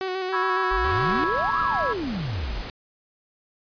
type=tone with vibrato; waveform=sawtooth; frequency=373.8 Hz; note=F#4; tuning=18 cents sharp; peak=-22 dBFS; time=0.01-1.24 s; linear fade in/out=0 ms; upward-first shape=square; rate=7.2 Hz; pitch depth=25 cents each way
type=chord; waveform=sine; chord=C# minor seventh; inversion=third; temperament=equal; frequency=987.8 / 1108.7 / 1318.5 / 1661.2 Hz; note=B5 / C#6 / E6 / G#6; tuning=0 / 0 / 0 / 0 cents; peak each=-28 dBFS; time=0.32-1.94 s; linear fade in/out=20 ms
type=exponential two-way sweep; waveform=sine; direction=up then down; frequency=38.27 to 1372 to 38.27 Hz; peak=-26 dBFS; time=0.71-2.62 s; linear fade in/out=10 ms; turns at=1.6 s
type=noise; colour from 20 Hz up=pink; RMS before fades=-35 dBFS; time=0.84-2.7 s; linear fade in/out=2 ms
effects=resampled to 11025 Hz